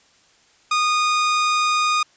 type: tone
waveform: sawtooth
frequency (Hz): 1231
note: D#6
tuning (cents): -19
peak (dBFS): -13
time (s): 0.71-2.03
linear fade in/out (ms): 5
effects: white hiss -56 dBFS RMS until 2.16 s + resampled to 16000 Hz